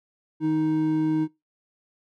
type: tone pair together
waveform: triangle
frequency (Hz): 156.58 / 312.8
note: D#3 / D#4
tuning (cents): +11 / +9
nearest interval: octave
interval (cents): 1198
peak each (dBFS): -27 / -19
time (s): 0.4-1.28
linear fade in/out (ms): 50
effects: noise-tail reverb RT60 0.2 s tail -21 dB re dry